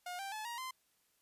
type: tone with pitch steps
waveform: sawtooth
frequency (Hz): 716 / 785.3 / 861.4 / 944.8 / 1036.2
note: F5 / G5 / A5 / A#5 / C6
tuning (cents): +43 / +3 / -37 / +23 / -17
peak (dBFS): -37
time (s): 0.06-0.71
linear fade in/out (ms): 5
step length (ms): 130
effects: white hiss -75 dBFS RMS until 1.21 s + resampled to 32000 Hz